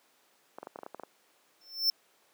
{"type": "clicks", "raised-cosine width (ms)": 1, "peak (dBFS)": -25, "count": 10, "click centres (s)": [0.585, 0.63, 0.671, 0.759, 0.789, 0.833, 0.864, 0.946, 0.997, 1.035]}
{"type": "tone with exponential growth", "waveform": "square", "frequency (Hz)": 5350, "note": "E8", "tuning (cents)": 25, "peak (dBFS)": -21, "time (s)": [1.61, 1.9], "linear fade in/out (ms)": 2, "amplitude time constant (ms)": 61}
{"effects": ["pink hiss -66 dBFS RMS until 2.33 s", "high-pass 400 Hz 12 dB/octave"]}